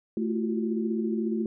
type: tone cluster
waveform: sine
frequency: 220 / 338.9 / 353.5 / 375.2 Hz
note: A3 / E4 / F4 / F#4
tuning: 0 / +48 / +21 / +24 cents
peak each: -27 / -32 / -36 / -35 dBFS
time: 0.17-1.46 s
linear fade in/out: 2 ms
effects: none